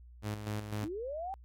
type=tone with tremolo; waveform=sawtooth; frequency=105.6 Hz; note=G#2; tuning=29 cents sharp; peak=-30 dBFS; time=0.22-0.89 s; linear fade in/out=50 ms; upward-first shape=square; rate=4 Hz; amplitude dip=55%
type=linear sweep; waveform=sine; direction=up; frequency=279.1 to 797 Hz; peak=-36 dBFS; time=0.83-1.34 s; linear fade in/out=0 ms
effects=added 60 Hz sine -51 dBFS peak until 1.44 s + AAC 64 kbps

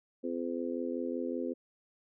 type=harmonic tone; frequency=85.3 Hz; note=F2; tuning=40 cents flat; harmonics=3 / 4 / 5 / 6; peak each=-36 / -38 / -40 / -39 dBFS; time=0.23-1.54 s; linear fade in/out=20 ms; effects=none

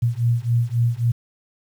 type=beating tone pair; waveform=sine; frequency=116.54 / 120.24 Hz; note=A#2 / B2; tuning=0 / -46 cents; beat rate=3.7 Hz; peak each=-20 dBFS; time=0.02-1.12 s; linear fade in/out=10 ms; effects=8-bit

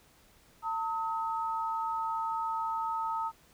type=tone pair together; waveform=sine; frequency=901 / 1274.2 Hz; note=A5 / D#6; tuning=+41 / +41 cents; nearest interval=tritone; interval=600 cents; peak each=-32 / -34 dBFS; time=0.62-3.32 s; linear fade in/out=50 ms; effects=pink hiss -62 dBFS RMS until 3.53 s

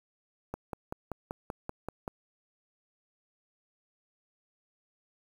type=click train; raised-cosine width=1 ms; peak=-21 dBFS; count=9; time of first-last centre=0.54-2.078 s; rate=5.2 Hz; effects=8-bit

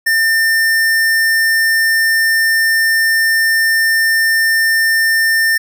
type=tone; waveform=square; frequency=1800 Hz; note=A6; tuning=39 cents sharp; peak=-11 dBFS; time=0.06-5.58 s; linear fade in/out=10 ms; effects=none

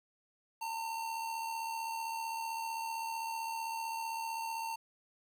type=tone with amplitude modulation; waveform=square; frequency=907 Hz; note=A#5; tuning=48 cents flat; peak=-35 dBFS; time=0.61-4.76 s; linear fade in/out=10 ms; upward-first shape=sine; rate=75.6 Hz; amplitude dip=45%; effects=11-bit

